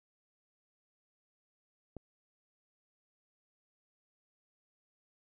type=click; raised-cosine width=2 ms; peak=-30 dBFS; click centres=1.967 s; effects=none